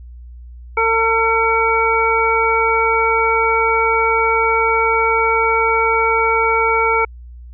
harmonic tone, 452 Hz, A4, 47 cents sharp, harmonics 1 / 2 / 3 / 5, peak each -18 / -18 / -18 / -18 dBFS, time 0.77-7.05 s, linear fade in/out 5 ms, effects added 60 Hz sine -33 dBFS peak until 7.53 s

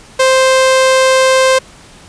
sawtooth tone, 523.3 Hz, C5, in tune, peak -3 dBFS, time 0.19-1.59 s, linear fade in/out 10 ms, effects pink hiss -39 dBFS RMS until 2.08 s + resampled to 22050 Hz

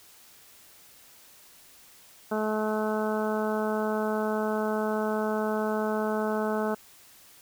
harmonic tone, 215.1 Hz, A3, 39 cents flat, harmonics 1 / 2 / 3 / 4 / 5 / 6 / 7, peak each -30 / -30 / -32 / -35 / -39 / -38 / -39 dBFS, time 2.31-6.75 s, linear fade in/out 10 ms, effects white hiss -54 dBFS RMS until 7.41 s

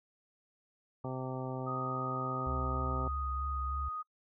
harmonic tone, 129.7 Hz, C3, 15 cents flat, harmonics 1 / 2 / 3 / 4 / 5 / 6 / 7 / 9, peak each -39 / -42 / -44 / -45 / -46 / -47 / -47 / -49 dBFS, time 1.04-3.08 s, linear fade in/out 5 ms
sine tone, 1244.5 Hz, D#6, in tune, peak -36 dBFS, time 1.66-4.03 s, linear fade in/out 20 ms
sine tone with vibrato, 69.5 Hz, C#2, 5 cents sharp, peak -35 dBFS, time 2.46-3.89 s, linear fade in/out 10 ms, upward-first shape sine, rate 3.2 Hz, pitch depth 42 cents each way
effects noise-tail reverb RT60 0.1 s tail -25 dB re dry

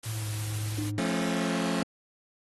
white noise, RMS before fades -40 dBFS, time 0.03-0.9 s, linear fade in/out 5 ms
triangle tone with pitch glide, 110 to 106.5 Hz, A2 to G#2, 0 to +44 cents, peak -29 dBFS, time 0.05-1 s, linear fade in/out 20 ms, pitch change -56 cents, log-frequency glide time 0.17-0.26 s
sine tone with exponential decay, 303.2 Hz, D#4, 45 cents flat, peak -29 dBFS, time 0.78-1.57 s, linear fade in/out 5 ms, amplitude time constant 170 ms
sawtooth chord, F augmented, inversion none, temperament just, 174.61 / 218.3 / 272.8 Hz, F3 / A3 / C#4, 0 / -13 / -28 cents, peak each -27 dBFS, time 0.98-1.83 s, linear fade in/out 2 ms
effects AAC 32 kbps

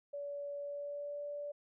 sine tone with pitch glide, 572 to 580.7 Hz, D5 to D5, -46 to -20 cents, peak -39 dBFS, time 0.13-1.52 s, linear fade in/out 10 ms, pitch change +26 cents, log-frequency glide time 0.58-1.23 s, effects none

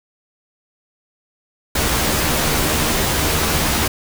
pink noise with comb filter, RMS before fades -18 dBFS, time 1.75-3.88 s, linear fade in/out 5 ms, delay 13 ms, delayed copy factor +0.6, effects none

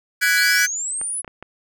45% pulse chord, G# half-diminished seventh, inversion third, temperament equal with one note detuned, 1480 / 1661.2 / 1975.5 / 2308 Hz, F#6 / G#6 / B6 / D7, 0 / 0 / 0 / -31 cents, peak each -19 / -19 / -25 / -23 dBFS, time 0.21-0.67 s, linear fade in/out 20 ms
sine linear sweep, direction up, 3951 to 10350 Hz, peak -23 dBFS, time 0.36-1.22 s, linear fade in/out 20 ms
clicks, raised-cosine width 0.5 ms, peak -20 dBFS, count 4, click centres 1.014 / 1.246 / 1.278 / 1.426 s
effects none

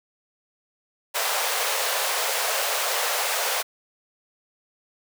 pink high-pass noise, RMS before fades -25 dBFS, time 1.14-3.63 s, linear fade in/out 20 ms, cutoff 480 Hz, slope 48 dB/octave, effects none

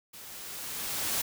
white noise with level ramp, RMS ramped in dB -47 to -29 dBFS, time 0.13-1.22 s, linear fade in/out 10 ms, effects none

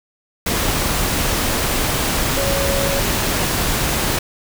sine tone in noise, 554 Hz, C#5, 1 cent flat, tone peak -21 dBFS, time 2.37-3 s, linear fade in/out 5 ms, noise pink, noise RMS -19 dBFS, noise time 0.46-4.19 s, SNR -5 dB, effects none

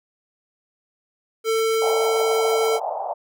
square tone, 446.7 Hz, A4, 26 cents sharp, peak -19 dBFS, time 1.44-2.8 s, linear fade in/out 50 ms
pink band-pass noise, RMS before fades -27 dBFS, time 1.81-3.14 s, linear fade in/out 20 ms, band 590 to 870 Hz, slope 48 dB/octave
effects none

